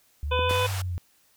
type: exponential two-way sweep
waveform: sine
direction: up then down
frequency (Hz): 70.4 to 100.4 to 85.8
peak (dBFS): -27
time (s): 0.23-0.98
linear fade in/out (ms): 0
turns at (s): 0.65
type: harmonic tone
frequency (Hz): 501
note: B4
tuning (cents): +25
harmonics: 1 / 2 / 3 / 5 / 6 / 7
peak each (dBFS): -26 / -27 / -35 / -31 / -36 / -33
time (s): 0.31-0.67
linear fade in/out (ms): 10
type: clicks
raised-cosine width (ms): 2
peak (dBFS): -22 / -21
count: 2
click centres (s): 0.392 / 0.51
type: band-pass noise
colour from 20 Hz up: pink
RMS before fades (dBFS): -36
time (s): 0.49-0.82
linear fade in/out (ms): 5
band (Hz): 660 to 15000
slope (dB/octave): 24
effects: white hiss -63 dBFS RMS until 1.36 s